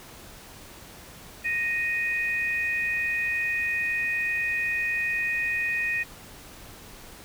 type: tone pair together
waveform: sine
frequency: 1864.7 / 2487 Hz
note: A#6 / D#7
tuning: 0 / -1 cents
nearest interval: perfect fourth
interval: 499 cents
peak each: -27 dBFS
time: 1.44-6.04 s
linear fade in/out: 20 ms
effects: pink hiss -46 dBFS RMS until 7.24 s